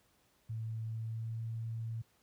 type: tone with pitch glide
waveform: sine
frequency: 111.8 to 113.56 Hz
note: A2 to A#2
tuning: +28 to -45 cents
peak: -36 dBFS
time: 0.49-2.02 s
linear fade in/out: 10 ms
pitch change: +27 cents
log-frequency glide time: 0.89-1.41 s
effects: pink hiss -71 dBFS RMS until 2.22 s + high-pass 60 Hz 12 dB/octave